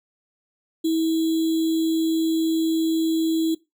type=tone with sample-and-hold; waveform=sine; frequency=323.7 Hz; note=E4; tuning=31 cents flat; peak=-18 dBFS; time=0.84-3.55 s; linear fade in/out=10 ms; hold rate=3675 Hz; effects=noise-tail reverb RT60 0.2 s tail -19 dB re dry